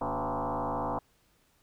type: tone with frequency modulation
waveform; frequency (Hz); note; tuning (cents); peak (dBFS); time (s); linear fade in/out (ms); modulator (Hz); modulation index
sine; 103.3; G#2; -9; -29; 0.01-0.99; 5; 130; 7.9
effects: pink hiss -68 dBFS RMS until 1.62 s